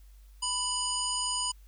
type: harmonic tone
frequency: 987.8 Hz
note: B5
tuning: in tune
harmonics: 1 / 3 / 5 / 7 / 9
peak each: -35 / -35 / -35 / -35 / -35 dBFS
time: 0.42-1.52 s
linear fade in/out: 10 ms
effects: added 49 Hz sine -50 dBFS peak until 1.67 s + white hiss -67 dBFS RMS until 1.67 s